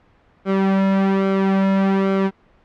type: tone with flanger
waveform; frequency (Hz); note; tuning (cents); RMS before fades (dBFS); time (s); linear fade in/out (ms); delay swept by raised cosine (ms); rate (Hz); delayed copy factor
sawtooth; 193.7; G3; -20; -17; 0.45-2.31; 50; 1.1 to 2.6; 1.2; -0.65
effects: pink hiss -55 dBFS RMS until 2.64 s + low-pass 2000 Hz 12 dB/octave